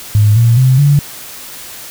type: tone with pitch steps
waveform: sine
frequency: 105.2 / 116.73 / 129.52 / 143.71 Hz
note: G#2 / A#2 / C3 / D3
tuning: +23 / +3 / -17 / -37 cents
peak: -5 dBFS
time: 0.15-0.99 s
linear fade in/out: 0 ms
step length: 210 ms
effects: white hiss -30 dBFS RMS until 1.9 s